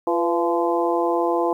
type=harmonic tone with a mistuned harmonic; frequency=171.6 Hz; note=F3; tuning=30 cents flat; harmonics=2 / 3 / 4 / 5 / 6; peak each=-22 / -24 / -25 / -26 / -27 dBFS; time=0.07-1.53 s; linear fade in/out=2 ms; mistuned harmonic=3; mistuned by=-57 cents; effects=9-bit